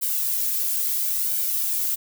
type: noise with flanger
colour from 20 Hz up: violet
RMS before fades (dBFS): -24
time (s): 0.01-1.96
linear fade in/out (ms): 20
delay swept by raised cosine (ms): 1.3 to 2.6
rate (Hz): 0.74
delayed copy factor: +0.6
effects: none